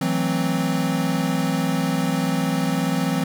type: chord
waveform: square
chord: F# half-diminished seventh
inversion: third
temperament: equal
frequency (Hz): 164.81 / 185 / 220 / 261.6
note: E3 / F#3 / A3 / C4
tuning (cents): 0 / 0 / 0 / 0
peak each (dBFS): -25 / -26 / -31 / -25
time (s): 0.01-3.24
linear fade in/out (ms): 5
effects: none